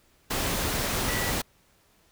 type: tone in noise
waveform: sine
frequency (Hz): 1951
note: B6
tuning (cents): -22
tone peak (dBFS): -33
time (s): 1.08-1.31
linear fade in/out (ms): 10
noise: pink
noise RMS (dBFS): -28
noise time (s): 0.3-1.42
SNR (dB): -8
effects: pink hiss -63 dBFS RMS until 2.11 s